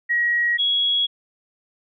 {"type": "tone pair in turn", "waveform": "sine", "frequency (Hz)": [1902, 3333], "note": ["A#6", "G#7"], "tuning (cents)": [34, 5], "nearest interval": "minor seventh", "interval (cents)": 971, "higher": "second", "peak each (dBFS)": -17, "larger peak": "neither", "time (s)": [[0.09, 0.58], [0.58, 1.07]], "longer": "neither", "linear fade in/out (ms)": 20, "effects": []}